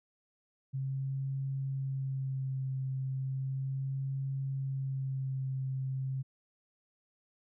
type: tone with vibrato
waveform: sine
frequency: 134 Hz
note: C3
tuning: 42 cents sharp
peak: -32 dBFS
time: 0.73-6.23 s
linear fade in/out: 20 ms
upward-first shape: sine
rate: 0.35 Hz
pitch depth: 20 cents each way
effects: none

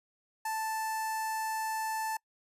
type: tone with notch filter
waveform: sawtooth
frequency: 880 Hz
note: A5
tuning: in tune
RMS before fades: -34 dBFS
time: 0.45-2.17 s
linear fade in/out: 5 ms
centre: 3400 Hz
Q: 0.86
effects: noise-tail reverb RT60 0.1 s tail -25 dB re dry + resampled to 32000 Hz

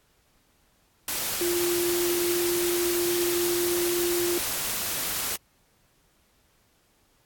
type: tone in noise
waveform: sine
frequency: 349.2 Hz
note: F4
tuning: in tune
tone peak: -24 dBFS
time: 1.41-4.38 s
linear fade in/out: 2 ms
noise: white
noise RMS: -29 dBFS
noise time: 1.08-5.36 s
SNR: +2 dB
effects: pink hiss -65 dBFS RMS until 7.25 s + AAC 64 kbps

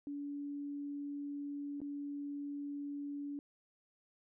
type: tone with dropouts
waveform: sine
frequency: 286.3 Hz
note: D4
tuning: 44 cents flat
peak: -39 dBFS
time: 0.07-3.39 s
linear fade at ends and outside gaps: 1 ms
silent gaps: 1.804-1.816 s
effects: none

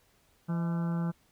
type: harmonic tone with a mistuned harmonic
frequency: 169.4 Hz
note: E3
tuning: 48 cents sharp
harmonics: 1 / 2 / 3 / 4 / 5 / 6 / 7 / 8 / 9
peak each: -28 / -44 / -47 / -49 / -47 / -51 / -50 / -49 / -52 dBFS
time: 0.48-1.12 s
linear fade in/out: 20 ms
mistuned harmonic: 4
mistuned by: -100 cents
effects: pink hiss -67 dBFS RMS until 1.31 s

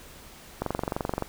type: click train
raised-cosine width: 1 ms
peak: -13 dBFS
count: 15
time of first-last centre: 0.62-1.223 s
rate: 23.2 Hz
effects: pink hiss -48 dBFS RMS until 1.28 s

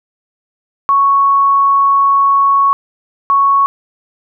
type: tone bursts at uneven times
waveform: sine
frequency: 1109 Hz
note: C#6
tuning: in tune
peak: -7 dBFS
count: 2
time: 0.89-2.73 / 3.3-3.66 s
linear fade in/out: 0 ms
effects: none

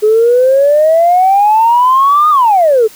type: exponential two-way sweep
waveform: sine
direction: up then down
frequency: 420 to 1244.5 to 420 Hz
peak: -4 dBFS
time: 0.02-2.88 s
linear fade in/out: 20 ms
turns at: 2.3 s
effects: tanh soft clip ceiling 0 dBFS + white hiss -37 dBFS RMS until 2.95 s

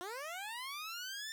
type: linear sweep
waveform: 15% pulse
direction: up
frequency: 341.2 to 1800 Hz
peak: -35 dBFS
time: 0.01-1.32 s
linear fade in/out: 0 ms
effects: none

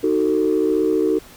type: chord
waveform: sine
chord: D# diminished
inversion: none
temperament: just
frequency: 311.1 / 373.4 / 448 Hz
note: D#4 / F#4 / A4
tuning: 0 / +16 / +31 cents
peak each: -19 dBFS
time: 0.03-1.19 s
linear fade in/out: 10 ms
effects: tanh soft clip ceiling -8 dBFS + pink hiss -44 dBFS RMS until 1.36 s

